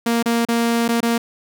sawtooth tone with dropouts, 233.1 Hz, A#3, in tune, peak -12 dBFS, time 0.06-1.18 s, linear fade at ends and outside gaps 5 ms, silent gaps 0.227-0.258 / 0.452-0.486 / 0.881-0.888 / 1.006-1.028 s, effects none

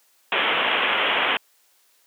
white low-pass noise, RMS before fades -21 dBFS, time 0.32-1.37 s, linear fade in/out 2 ms, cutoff 3300 Hz, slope 96 dB/octave, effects white hiss -61 dBFS RMS until 2.06 s + high-pass 400 Hz 12 dB/octave

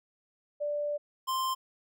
sine / square tone pair in turn, 587.3 / 1046.4 Hz, D5 / C6, 0 / 0 cents, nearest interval minor seventh, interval 1000 cents, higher second, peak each -29 / -29 dBFS, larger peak neither, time 0.6-0.98 / 1.27-1.55 s, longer first, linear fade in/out 20 ms, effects none

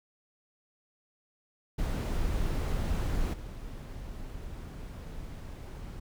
brown noise with level steps, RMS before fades -30 / -41 dBFS, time 1.78-6 s, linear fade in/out 10 ms, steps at 3.33 s, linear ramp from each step 10 ms, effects none

